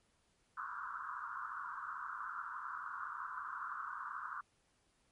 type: band-pass noise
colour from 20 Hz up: white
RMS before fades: -44 dBFS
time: 0.57-4.41 s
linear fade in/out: 5 ms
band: 1000 to 1500 Hz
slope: 96 dB/octave
effects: pink hiss -75 dBFS RMS until 5.11 s + MP3 48 kbps